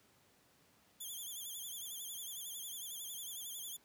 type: tone with vibrato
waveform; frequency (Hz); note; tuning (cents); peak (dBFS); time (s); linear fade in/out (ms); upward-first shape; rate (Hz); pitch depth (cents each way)
5% pulse; 3322; G#7; 0; -36; 1-3.77; 10; sine; 11; 99
effects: pink hiss -69 dBFS RMS until 3.84 s + high-pass 100 Hz 12 dB/octave